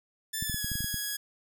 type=tone with pitch glide; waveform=5% pulse; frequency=1760 to 1665.1 Hz; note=A6 to G#6; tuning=0 to +4 cents; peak=-21 dBFS; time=0.33-1.17 s; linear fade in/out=10 ms; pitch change=-96 cents; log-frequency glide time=0.43-0.65 s
type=clicks; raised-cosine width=5 ms; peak=-24 dBFS; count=9; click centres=0.425 / 0.497 / 0.544 / 0.645 / 0.717 / 0.755 / 0.806 / 0.844 / 0.943 s
effects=none